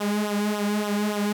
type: tone with flanger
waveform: sawtooth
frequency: 207.7 Hz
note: G#3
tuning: in tune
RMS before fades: -25 dBFS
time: 0-1.33 s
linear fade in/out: 10 ms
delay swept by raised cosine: 0.43 to 3.33 ms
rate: 3.5 Hz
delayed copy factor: -0.75
effects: none